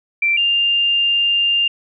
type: tone pair in turn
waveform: sine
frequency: 2349 / 2799 Hz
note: D7 / F7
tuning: 0 / +3 cents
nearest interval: minor third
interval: 303 cents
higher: second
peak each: -13 dBFS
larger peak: neither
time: 0.22-0.37 / 0.37-1.68 s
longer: second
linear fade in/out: 5 ms
effects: none